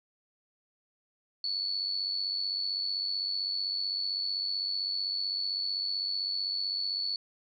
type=tone with amplitude modulation; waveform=sine; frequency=4435 Hz; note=C#8; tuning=in tune; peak=-27 dBFS; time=1.44-7.16 s; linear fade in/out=2 ms; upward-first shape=sine; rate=95.7 Hz; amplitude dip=55%; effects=none